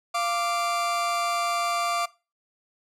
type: tone pair together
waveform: 40% pulse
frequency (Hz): 693.3 / 1174.7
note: F5 / D6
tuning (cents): -13 / 0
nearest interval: major sixth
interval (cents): 913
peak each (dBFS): -27 / -25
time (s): 0.14-2.06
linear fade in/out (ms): 10
effects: noise-tail reverb RT60 0.3 s tail -20 dB re dry + low-pass 11000 Hz 12 dB/octave